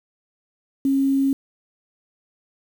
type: tone with quantisation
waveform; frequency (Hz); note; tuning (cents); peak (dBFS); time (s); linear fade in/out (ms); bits
sine; 272.5; C#4; -29; -16; 0.85-1.33; 2; 7
effects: none